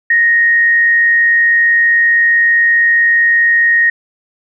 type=tone with frequency modulation; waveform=sine; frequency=1864.7 Hz; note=A#6; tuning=in tune; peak=-7 dBFS; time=0.1-3.9 s; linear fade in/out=5 ms; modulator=95.5 Hz; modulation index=0.3; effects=none